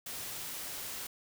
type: noise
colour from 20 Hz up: white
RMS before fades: -41 dBFS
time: 0.06-1.07 s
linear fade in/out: 5 ms
effects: none